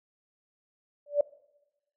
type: tone with exponential growth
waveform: sine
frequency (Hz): 581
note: D5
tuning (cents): -19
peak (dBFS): -16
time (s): 1.06-1.21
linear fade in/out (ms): 5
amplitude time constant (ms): 31
effects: noise-tail reverb RT60 0.9 s tail -20 dB re dry